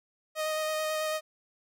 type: tone with vibrato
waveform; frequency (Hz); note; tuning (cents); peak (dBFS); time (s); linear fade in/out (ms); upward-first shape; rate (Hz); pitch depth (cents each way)
sawtooth; 622; D#5; -1; -25; 0.35-1.21; 50; square; 9.1; 9
effects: none